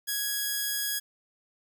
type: tone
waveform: 5% pulse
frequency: 1661.2 Hz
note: G#6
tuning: in tune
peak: -17 dBFS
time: 0.07-1 s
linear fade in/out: 20 ms
effects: none